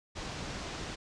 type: low-pass noise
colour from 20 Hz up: pink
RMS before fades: -40 dBFS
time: 0.15-0.96 s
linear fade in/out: 20 ms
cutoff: 6800 Hz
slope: 24 dB/octave
effects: resampled to 22050 Hz